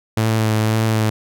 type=tone with vibrato; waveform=sawtooth; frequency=110 Hz; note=A2; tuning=in tune; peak=-11 dBFS; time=0.17-1.1 s; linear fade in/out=5 ms; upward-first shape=sine; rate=1.9 Hz; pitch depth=20 cents each way; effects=none